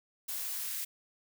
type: noise with high-pass filter sweep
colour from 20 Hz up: blue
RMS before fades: -37 dBFS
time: 0.28-0.85 s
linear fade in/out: 10 ms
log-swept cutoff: 350 to 2100 Hz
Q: 1.2
effects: none